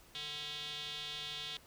square tone with band-pass filter, 148.9 Hz, D3, 24 cents sharp, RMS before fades -43 dBFS, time 0.15-1.57 s, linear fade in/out 0 ms, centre 3500 Hz, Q 5.2, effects pink hiss -61 dBFS RMS until 1.66 s

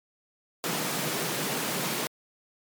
pink high-pass noise, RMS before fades -30 dBFS, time 0.64-2.07 s, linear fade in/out 0 ms, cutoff 140 Hz, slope 48 dB/octave, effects MP3 96 kbps

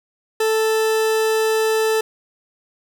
40% pulse tone, 440 Hz, A4, in tune, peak -15 dBFS, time 0.4-2.01 s, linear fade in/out 5 ms, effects none

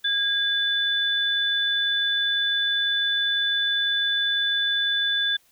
sine tone pair together, 1632 / 3494 Hz, G#6 / A7, -31 / -13 cents, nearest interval octave + minor second, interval 1318 cents, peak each -25 / -22 dBFS, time 0.04-5.37 s, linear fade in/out 10 ms, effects white hiss -61 dBFS RMS until 5.51 s

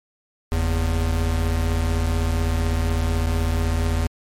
square tone pair together, 45.91 / 81.8 Hz, F#1 / E2, -13 / -13 cents, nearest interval minor seventh, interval 1000 cents, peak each -24 / -21 dBFS, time 0.52-4.07 s, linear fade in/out 0 ms, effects MP3 64 kbps

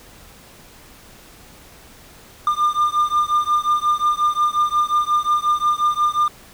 triangle beating tone pair, 1200 / 1205.6 Hz, D6 / D6, +37 / +45 cents, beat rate 5.6 Hz, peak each -17 dBFS, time 2.47-6.28 s, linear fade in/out 2 ms, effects pink hiss -45 dBFS RMS until 6.53 s

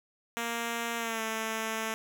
5% pulse tone with pitch glide, 233.1 to 221.8 Hz, A#3 to A3, 0 to +14 cents, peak -20 dBFS, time 0.37-1.94 s, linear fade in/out 0 ms, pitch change -86 cents, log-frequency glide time 0.97-1.22 s, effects none

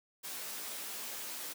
white noise with comb filter, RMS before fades -42 dBFS, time 0.23-1.54 s, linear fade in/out 20 ms, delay 15 ms, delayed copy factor -0.85, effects high-pass 200 Hz 12 dB/octave

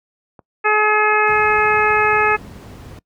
clicks, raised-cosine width 1 ms, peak -26 dBFS, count 4, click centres 0.392 / 1.131 / 1.63 / 1.777 s
harmonic tone, 425.1 Hz, G#4, 40 cents sharp, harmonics 1 / 2 / 3 / 4 / 5 / 6, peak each -19 / -19 / -18 / -18 / -23 / -21 dBFS, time 0.64-2.37 s, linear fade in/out 20 ms
brown noise, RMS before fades -31 dBFS, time 1.27-2.99 s, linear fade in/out 2 ms
effects noise-tail reverb RT60 0.1 s tail -22 dB re dry + high-pass 80 Hz 12 dB/octave

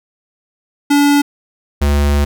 square tone pair in turn, 287.3 / 71.96 Hz, D4 / D2, -38 / -35 cents, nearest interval 2 octaves, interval 2397 cents, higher first, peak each -9 / -11 dBFS, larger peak first, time 0.9-1.22 / 1.81-2.25 s, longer second, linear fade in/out 10 ms, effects none

